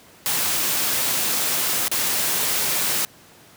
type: noise with dropouts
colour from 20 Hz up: white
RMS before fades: -22 dBFS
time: 0.26-3.05 s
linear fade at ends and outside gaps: 0 ms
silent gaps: 1.881-1.915 s
effects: pink hiss -49 dBFS RMS until 3.56 s + high-pass 100 Hz 12 dB/octave